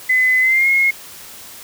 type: tone with pitch glide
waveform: sine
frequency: 2025 to 2158 Hz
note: B6 to C#7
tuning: +43 to -47 cents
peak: -11 dBFS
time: 0.09-0.91 s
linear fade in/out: 10 ms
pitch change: +110 cents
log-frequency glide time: 0.41-0.68 s
effects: white hiss -37 dBFS RMS until 1.63 s